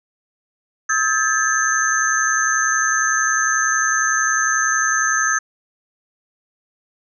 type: tone cluster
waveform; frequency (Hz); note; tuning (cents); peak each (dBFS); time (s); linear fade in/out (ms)
sine; 1280 / 1604 / 1735 / 6270; D#6 / G6 / A6 / G8; +49 / +39 / -25 / -1; -21; 0.89-5.39; 10
effects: none